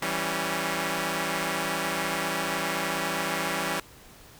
5% pulse chord, C# diminished, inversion first, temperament equal with one note detuned, 164.81 / 194.64 / 277.2 Hz, E3 / G3 / C#4, 0 / -12 / 0 cents, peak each -20 dBFS, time 0.02-3.8 s, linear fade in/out 2 ms, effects pink hiss -51 dBFS RMS until 4.39 s

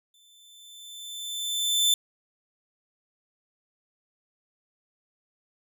sawtooth tone with exponential growth, 3535 Hz, A7, 7 cents sharp, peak -15 dBFS, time 0.14-1.94 s, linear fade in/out 2 ms, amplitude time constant 390 ms, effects none

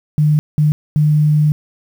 sine tone bursts at uneven times, 150.9 Hz, D3, 47 cents sharp, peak -9 dBFS, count 3, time 0.18-0.39 / 0.58-0.72 / 0.96-1.52 s, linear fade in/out 0 ms, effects 7-bit

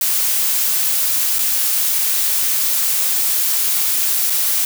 blue noise with dropouts, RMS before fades -17 dBFS, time 0.01-4.65 s, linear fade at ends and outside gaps 2 ms, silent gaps 1.386-1.39 / 4.299-4.302 s, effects none

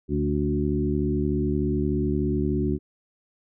harmonic tone with a mistuned harmonic, 73.4 Hz, D2, in tune, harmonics 1 / 2 / 3 / 4 / 5, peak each -28 / -28 / -28 / -28 / -28 dBFS, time 0.08-2.79 s, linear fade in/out 50 ms, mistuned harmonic 4, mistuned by -20 cents, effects none

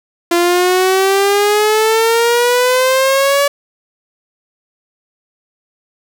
sawtooth exponential sweep, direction up, 342.2 to 572 Hz, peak -6 dBFS, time 0.31-3.48 s, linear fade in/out 5 ms, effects none

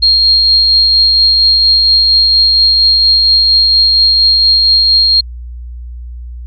sine tone with tremolo, 4235 Hz, C8, 20 cents sharp, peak -4 dBFS, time 0.02-5.21 s, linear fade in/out 10 ms, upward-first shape triangle, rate 4.3 Hz, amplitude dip 25%, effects added 60 Hz sine -23 dBFS peak until 6.46 s

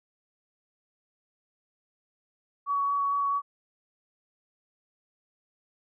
sine tone with vibrato, 1127 Hz, C#6, 28 cents sharp, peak -24 dBFS, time 2.66-3.42 s, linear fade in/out 50 ms, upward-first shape sine, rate 4.5 Hz, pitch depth 10 cents each way, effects none

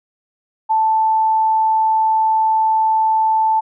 sine tone, 880 Hz, A5, in tune, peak -12 dBFS, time 0.69-3.61 s, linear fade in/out 20 ms, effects none

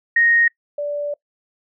sine tone pair in turn, 1864.7 / 582.8 Hz, A#6 / D5, 0 / -13 cents, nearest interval octave + minor sixth, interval 2013 cents, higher first, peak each -12 / -21 dBFS, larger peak first, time 0.16-0.48 / 0.78-1.14 s, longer second, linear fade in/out 5 ms, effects noise-tail reverb RT60 0.1 s tail -23 dB re dry

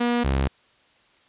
sawtooth tone pair in turn, 240 / 67.35 Hz, B3 / C#2, -49 / -49 cents, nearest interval octave + minor seventh, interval 2200 cents, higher first, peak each -16 dBFS, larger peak neither, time 0-0.24 / 0.24-0.48 s, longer neither, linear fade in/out 10 ms, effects white hiss -59 dBFS RMS until 1.28 s + resampled to 8000 Hz

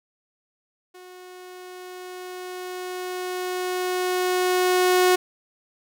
sawtooth tone with level ramp, 364.9 Hz, F#4, 24 cents flat, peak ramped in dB -39 to -11 dBFS, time 0.94-5.16 s, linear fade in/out 10 ms, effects none

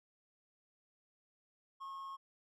triangle tone with amplitude modulation, 1084 Hz, C#6, 39 cents flat, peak -40 dBFS, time 1.8-2.17 s, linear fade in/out 20 ms, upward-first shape sine, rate 172 Hz, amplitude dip 35%, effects none

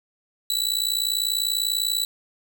sawtooth tone with amplitude modulation, 3951 Hz, B7, in tune, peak -15 dBFS, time 0.5-2.05 s, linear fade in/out 2 ms, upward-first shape sine, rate 60.1 Hz, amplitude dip 90%, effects none

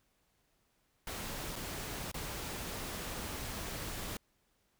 pink noise with dropouts, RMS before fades -41 dBFS, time 1.07-4.17 s, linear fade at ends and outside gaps 2 ms, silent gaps 1.557-1.561 / 2.116-2.142 s, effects pink hiss -75 dBFS RMS until 4.79 s

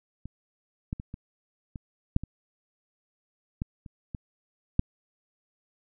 clicks, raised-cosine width 5 ms, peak -26 / -18 / -24 / -25 / -25 / -9 / -23 / -17 / -30 / -22 / -8 dBFS, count 11, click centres 0.256 / 0.929 / 0.999 / 1.141 / 1.758 / 2.164 / 2.236 / 3.619 / 3.862 / 4.148 / 4.794 s, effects none

